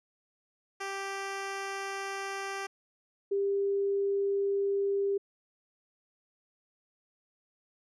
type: tone pair in turn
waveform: 10% pulse / sine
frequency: 392 / 397.7 Hz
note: G4 / G4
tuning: 0 / +25 cents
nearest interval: unison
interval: 25 cents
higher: second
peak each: -26 dBFS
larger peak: neither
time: 0.8-2.67 / 3.31-5.18 s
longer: neither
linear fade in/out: 10 ms
effects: low-pass 8000 Hz 12 dB/octave